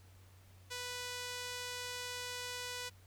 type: tone with band-pass filter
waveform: sawtooth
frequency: 493.9 Hz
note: B4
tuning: in tune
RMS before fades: -43 dBFS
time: 0.7-2.9 s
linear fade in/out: 20 ms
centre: 5100 Hz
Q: 0.61
effects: added 93 Hz sine -58 dBFS peak until 3.06 s + pink hiss -66 dBFS RMS until 3.06 s